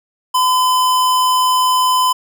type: tone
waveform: square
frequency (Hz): 1015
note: B5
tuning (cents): +47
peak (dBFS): -12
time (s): 0.34-2.13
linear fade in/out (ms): 10
effects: none